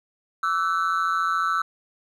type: tone with amplitude modulation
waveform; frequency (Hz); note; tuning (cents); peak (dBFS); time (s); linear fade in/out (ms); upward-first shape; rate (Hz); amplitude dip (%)
triangle; 1324; E6; +7; -14; 0.43-1.62; 5; sine; 174; 100
effects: tanh soft clip ceiling -11 dBFS